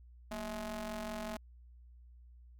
sawtooth ring-modulated tone, 207.7 Hz, G#3, in tune, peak -32 dBFS, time 0.31-1.37 s, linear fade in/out 5 ms, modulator 438 Hz, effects added 60 Hz sine -54 dBFS peak until 2.59 s

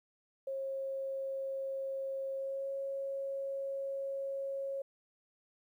sine tone with pitch glide, 540 to 547.2 Hz, C#5 to C#5, -45 to -23 cents, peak -35 dBFS, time 0.47-4.82 s, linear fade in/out 5 ms, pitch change +22 cents, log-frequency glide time 2.38-2.7 s, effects 12-bit

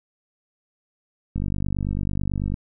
click train, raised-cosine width 5 ms, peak -14 dBFS, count 59, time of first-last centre 1.36-2.541 s, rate 49.1 Hz, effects none

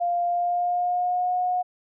sine tone with pitch glide, 698.5 to 725.2 Hz, F5 to F#5, 0 to -35 cents, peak -21 dBFS, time 0-1.63 s, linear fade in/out 20 ms, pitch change +65 cents, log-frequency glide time 0.26-1.34 s, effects none

